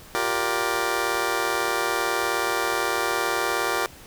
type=chord; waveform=15% pulse; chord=G minor seventh; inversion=third; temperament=just; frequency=352.8 / 392 / 470.4 / 588 Hz; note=F4 / G4 / Bb4 / D5; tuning=+18 / 0 / +16 / +2 cents; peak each=-23 / -22 / -22 / -25 dBFS; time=0.15-3.86 s; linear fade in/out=0 ms; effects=pink hiss -46 dBFS RMS until 4.06 s